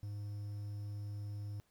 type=tone with quantisation; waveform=triangle; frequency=103 Hz; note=G#2; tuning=14 cents flat; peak=-38 dBFS; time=0.03-1.6 s; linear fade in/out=0 ms; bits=11; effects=pink hiss -75 dBFS RMS until 1.7 s